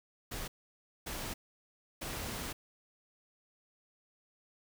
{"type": "noise bursts at uneven times", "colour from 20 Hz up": "pink", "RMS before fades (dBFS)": -40, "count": 3, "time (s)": [[0.31, 0.48], [1.06, 1.34], [2.01, 2.53]], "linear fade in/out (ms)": 10, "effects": []}